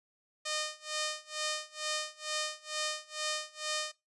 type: tone with tremolo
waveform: 5% pulse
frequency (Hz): 612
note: D#5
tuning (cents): -29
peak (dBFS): -20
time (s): 0.45-3.92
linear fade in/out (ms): 10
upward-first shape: sine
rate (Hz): 2.2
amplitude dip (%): 95
effects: noise-tail reverb RT60 0.2 s tail -18 dB re dry + resampled to 24000 Hz